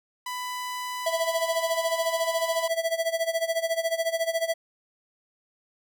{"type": "tone", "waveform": "sawtooth", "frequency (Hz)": 996, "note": "B5", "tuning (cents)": 14, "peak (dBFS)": -27, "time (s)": [0.26, 2.68], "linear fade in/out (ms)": 5}
{"type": "tone with tremolo", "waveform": "square", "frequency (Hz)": 659.3, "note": "E5", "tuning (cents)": 0, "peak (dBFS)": -22, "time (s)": [1.06, 4.54], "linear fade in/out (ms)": 5, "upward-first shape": "sine", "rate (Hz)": 14, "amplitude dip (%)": 85}
{"effects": []}